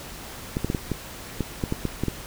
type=clicks; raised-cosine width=3 ms; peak=-11 dBFS; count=11; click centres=0.569 / 0.646 / 0.701 / 0.748 / 0.917 / 1.407 / 1.638 / 1.724 / 1.853 / 2.036 / 2.083 s; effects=pink hiss -39 dBFS RMS until 2.26 s